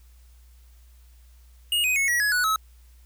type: tone with pitch steps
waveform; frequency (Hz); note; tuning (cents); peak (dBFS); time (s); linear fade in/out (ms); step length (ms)
square; 2863 / 2507 / 2195 / 1921.9 / 1682.8 / 1473.4 / 1290.1; F7 / D#7 / C#7 / B6 / G#6 / F#6 / E6; +42 / +12 / -18 / -48 / +22 / -8 / -38; -21; 1.72-2.56; 2; 120
effects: added 60 Hz sine -49 dBFS peak until 3.05 s + white hiss -63 dBFS RMS until 3.05 s